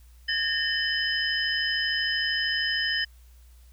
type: tone cluster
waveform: sine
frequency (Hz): 1672 / 1825 / 3032 / 5090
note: G#6 / A#6 / F#7 / D#8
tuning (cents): +11 / -37 / +42 / +39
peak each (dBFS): -34 / -27 / -29 / -31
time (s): 0.28-3.05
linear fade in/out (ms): 10
effects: added 60 Hz sine -49 dBFS peak until 3.72 s + white hiss -63 dBFS RMS until 3.72 s